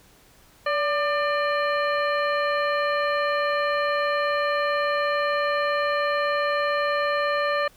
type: harmonic tone with a mistuned harmonic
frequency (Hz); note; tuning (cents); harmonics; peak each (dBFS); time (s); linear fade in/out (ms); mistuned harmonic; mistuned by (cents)
597; D5; +28; 1 / 2 / 3 / 4 / 5 / 7; -24 / -26 / -28 / -35 / -38 / -38; 0.66-7.68; 5; 1; -57
effects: pink hiss -55 dBFS RMS until 7.76 s